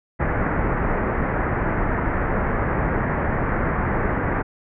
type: low-pass noise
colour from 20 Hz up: pink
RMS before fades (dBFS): -22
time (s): 0.19-4.43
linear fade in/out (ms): 20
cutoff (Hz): 2000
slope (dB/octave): 48
effects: none